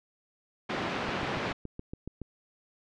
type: band-pass noise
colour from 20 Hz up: pink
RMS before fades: -33 dBFS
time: 0.69-1.53 s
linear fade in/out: 10 ms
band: 160 to 2900 Hz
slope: 12 dB/octave
type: click train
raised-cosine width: 3 ms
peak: -25 dBFS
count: 9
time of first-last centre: 1.09-2.217 s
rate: 7.1 Hz
effects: low-pass 6000 Hz 12 dB/octave